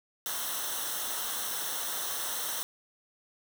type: noise with comb filter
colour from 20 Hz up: white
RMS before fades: -34 dBFS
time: 0.26-2.63 s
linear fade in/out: 0 ms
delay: 0.42 ms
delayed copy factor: -0.75
effects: none

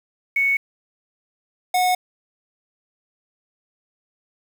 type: tone pair in turn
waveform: sine / square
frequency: 2217 / 730.7 Hz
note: C#7 / F#5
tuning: 0 / -22 cents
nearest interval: octave + perfect fifth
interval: 1922 cents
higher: first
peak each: -16 / -17 dBFS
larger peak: first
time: 0.36-0.57 / 1.74-1.95 s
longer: neither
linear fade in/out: 5 ms
effects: 7-bit

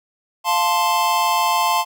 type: chord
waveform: square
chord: F major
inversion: none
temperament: equal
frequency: 698.5 / 880 / 1046.5 Hz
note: F5 / A5 / C6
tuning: 0 / 0 / 0 cents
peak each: -24 / -20 / -20 dBFS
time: 0.44-1.85 s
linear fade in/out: 50 ms
effects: none

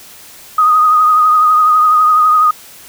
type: tone with vibrato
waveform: sine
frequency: 1244.5 Hz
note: D#6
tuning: in tune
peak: -6 dBFS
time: 0.58-2.51 s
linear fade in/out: 5 ms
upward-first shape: triangle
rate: 12 Hz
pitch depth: 41 cents each way
effects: white hiss -37 dBFS RMS until 2.88 s

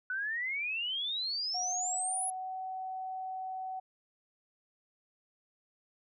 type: exponential sweep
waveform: sine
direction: up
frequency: 1476 to 10640 Hz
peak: -32 dBFS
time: 0.1-2.3 s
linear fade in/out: 2 ms
type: tone with pitch glide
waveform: sine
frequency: 730 to 753.1 Hz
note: F#5 to F#5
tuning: -24 to +30 cents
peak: -36 dBFS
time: 1.54-3.8 s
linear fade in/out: 10 ms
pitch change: +54 cents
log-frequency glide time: 1.65-2.57 s
effects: none

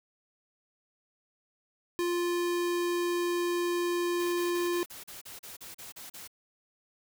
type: tone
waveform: square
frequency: 349.2 Hz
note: F4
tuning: in tune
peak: -28 dBFS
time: 1.99-4.83 s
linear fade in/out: 0 ms
type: noise bursts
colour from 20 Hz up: white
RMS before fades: -45 dBFS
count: 12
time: 4.19-6.277 s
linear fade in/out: 10 ms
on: 140 ms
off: 37 ms
effects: none

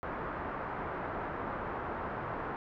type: low-pass noise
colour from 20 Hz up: white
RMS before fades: -38 dBFS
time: 0.03-2.56 s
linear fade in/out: 0 ms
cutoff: 1400 Hz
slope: 24 dB/octave
effects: none

